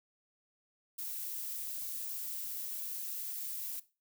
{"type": "noise", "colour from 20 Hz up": "violet", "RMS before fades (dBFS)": -40, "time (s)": [0.98, 3.8], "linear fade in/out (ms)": 10, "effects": ["noise-tail reverb RT60 0.3 s tail -17 dB re dry"]}